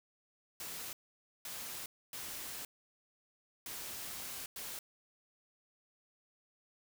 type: noise bursts at uneven times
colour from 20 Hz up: white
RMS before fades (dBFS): -44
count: 5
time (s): 0.6-0.93 / 1.45-1.86 / 2.13-2.65 / 3.66-4.46 / 4.56-4.79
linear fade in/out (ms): 2
effects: none